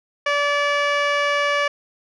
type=tone with low-pass filter; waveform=15% pulse; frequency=577 Hz; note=D5; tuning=31 cents flat; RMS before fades=-20 dBFS; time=0.26-1.68 s; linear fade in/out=5 ms; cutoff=3600 Hz; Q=1.3; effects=none